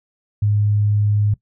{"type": "tone", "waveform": "sine", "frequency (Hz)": 104, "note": "G#2", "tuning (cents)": 3, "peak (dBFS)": -14, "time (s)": [0.42, 1.34], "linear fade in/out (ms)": 5, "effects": ["noise-tail reverb RT60 0.1 s tail -18 dB re dry"]}